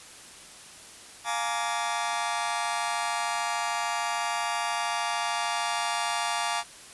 sawtooth chord, Bb dominant seventh, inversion second, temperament just, 699.2 / 839.1 / 932.3 / 1165.4 Hz, F5 / Ab5 / Bb5 / D6, +2 / +18 / 0 / -14 cents, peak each -29 dBFS, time 1.24-6.64 s, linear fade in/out 50 ms, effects white hiss -47 dBFS RMS until 6.93 s + resampled to 24000 Hz

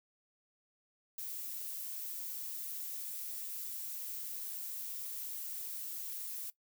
violet noise with high-pass filter sweep, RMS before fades -42 dBFS, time 1.18-6.5 s, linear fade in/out 2 ms, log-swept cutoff 440 to 670 Hz, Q 1.7, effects noise-tail reverb RT60 0.1 s tail -18 dB re dry

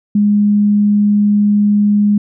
sine tone, 206.5 Hz, G#3, 10 cents flat, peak -8 dBFS, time 0.15-2.18 s, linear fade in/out 5 ms, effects none

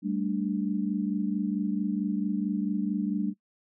sine chord, G suspended second, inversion none, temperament just, 196 / 220.5 / 294 Hz, G3 / A3 / D4, 0 / +4 / +2 cents, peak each -29 / -31 / -31 dBFS, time 0.02-3.34 s, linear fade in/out 50 ms, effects noise-tail reverb RT60 0.1 s tail -22 dB re dry

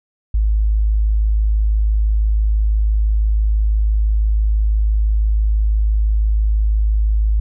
sine tone, 53 Hz, G#1, 36 cents sharp, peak -12 dBFS, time 0.34-7.4 s, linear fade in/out 5 ms, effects none

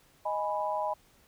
sine chord, G# minor, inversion second, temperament equal, 622.3 / 830.6 / 987.8 Hz, D#5 / G#5 / B5, 0 / 0 / 0 cents, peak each -33 dBFS, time 0.25-0.94 s, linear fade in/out 10 ms, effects pink hiss -63 dBFS RMS until 1.27 s

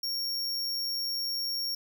45% pulse tone, 5530 Hz, F8, 18 cents flat, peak -30 dBFS, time 0.03-1.75 s, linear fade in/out 5 ms, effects 11-bit

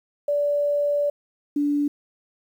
sine tone pair in turn, 580 / 290 Hz, D5 / D4, -22 / -22 cents, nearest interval octave, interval 1200 cents, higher first, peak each -19 dBFS, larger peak neither, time 0.28-1.1 / 1.56-1.88 s, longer first, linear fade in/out 5 ms, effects 9-bit

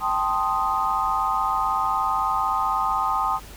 sine chord, A half-diminished seventh, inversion third, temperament equal, 784 / 880 / 1046.5 / 1244.5 Hz, G5 / A5 / C6 / Eb6, 0 / 0 / 0 / 0 cents, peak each -27 / -27 / -26 / -24 dBFS, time 0-3.4 s, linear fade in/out 50 ms, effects added 50 Hz sine -42 dBFS peak until 3.56 s + pink hiss -44 dBFS RMS until 3.56 s

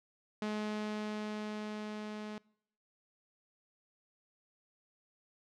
sawtooth tone with level ramp, 212.2 Hz, G#3, 38 cents sharp, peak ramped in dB -30 to -37 dBFS, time 0.42-2.38 s, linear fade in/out 2 ms, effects noise-tail reverb RT60 0.7 s tail -24 dB re dry + low-pass 5000 Hz 12 dB/octave

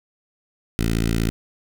10% pulse tone with notch filter, 56.2 Hz, A1, 37 cents sharp, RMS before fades -21 dBFS, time 0.79-1.3 s, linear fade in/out 0 ms, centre 870 Hz, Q 0.73, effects none

